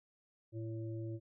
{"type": "harmonic tone", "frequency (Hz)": 112.2, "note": "A2", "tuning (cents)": 34, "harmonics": [1, 3, 5], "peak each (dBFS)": [-40, -44, -53], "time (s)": [0.52, 1.2], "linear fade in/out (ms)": 50, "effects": []}